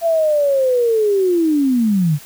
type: linear sweep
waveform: sine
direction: down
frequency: 680 to 138.59 Hz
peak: -12 dBFS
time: 0.01-2.19 s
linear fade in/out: 50 ms
effects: white hiss -40 dBFS RMS until 2.25 s